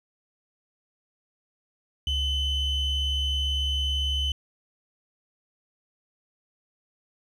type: ring-modulated tone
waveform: triangle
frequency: 1549 Hz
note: G6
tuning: 21 cents flat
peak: -18 dBFS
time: 2.07-4.32 s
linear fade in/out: 2 ms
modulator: 1480 Hz
effects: tanh soft clip ceiling -16 dBFS